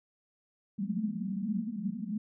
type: band-pass noise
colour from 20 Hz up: white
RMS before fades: -34 dBFS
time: 0.78-2.18 s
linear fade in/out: 5 ms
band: 180 to 230 Hz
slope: 96 dB/octave
effects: none